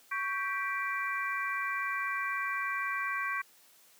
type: harmonic tone with a mistuned harmonic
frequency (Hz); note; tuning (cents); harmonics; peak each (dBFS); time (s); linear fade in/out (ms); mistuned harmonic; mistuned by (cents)
392; G4; 0; 3 / 4 / 5 / 6; -35 / -36 / -37 / -38; 0.11-3.42; 10; 3; -86
effects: white hiss -61 dBFS RMS until 3.99 s + high-pass 200 Hz 12 dB/octave